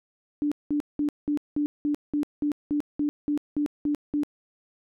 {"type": "tone bursts", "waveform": "sine", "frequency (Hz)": 293.7, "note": "D4", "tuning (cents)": 0, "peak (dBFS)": -22, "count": 14, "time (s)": [0.42, 4.234], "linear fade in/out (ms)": 0, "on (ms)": 96, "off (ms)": 190, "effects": []}